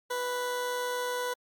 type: tone with amplitude modulation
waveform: 20% pulse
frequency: 493.9 Hz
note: B4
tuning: in tune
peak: -24 dBFS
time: 0.1-1.34 s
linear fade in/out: 10 ms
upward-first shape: sine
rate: 141 Hz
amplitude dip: 25%
effects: Opus 48 kbps